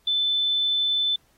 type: tone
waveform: sine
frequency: 3520 Hz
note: A7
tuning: in tune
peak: -20 dBFS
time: 0.07-1.16 s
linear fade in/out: 5 ms
effects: pink hiss -64 dBFS RMS until 1.37 s + AAC 48 kbps